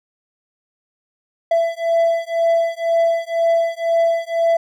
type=beating tone pair; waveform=triangle; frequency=667 / 669 Hz; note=E5 / E5; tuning=+20 / +25 cents; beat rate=2 Hz; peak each=-16 dBFS; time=1.51-4.57 s; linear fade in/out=5 ms; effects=none